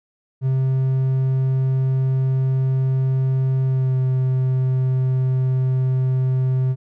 triangle tone with pitch glide, 131.9 to 129.78 Hz, C3 to C3, +14 to -14 cents, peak -14 dBFS, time 0.41-6.76 s, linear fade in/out 50 ms, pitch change -28 cents, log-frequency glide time 3.65-3.97 s, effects none

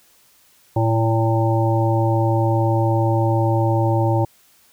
harmonic tone with a mistuned harmonic, 113.3 Hz, A#2, 49 cents flat, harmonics 1 / 3 / 5 / 7 / 8, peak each -17 / -22 / -24 / -25 / -26 dBFS, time 0.76-4.25 s, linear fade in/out 5 ms, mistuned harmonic 3, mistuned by -20 cents, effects white hiss -55 dBFS RMS until 4.72 s

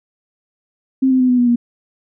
sine tone with pitch steps, 264.1 / 258.8 / 253.6 / 248.6 / 243.6 / 238.7 Hz, C4 / C4 / B3 / B3 / B3 / A#3, +16 / -19 / +46 / +12 / -24 / +41 cents, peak -10 dBFS, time 1.02-1.56 s, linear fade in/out 10 ms, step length 90 ms, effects none

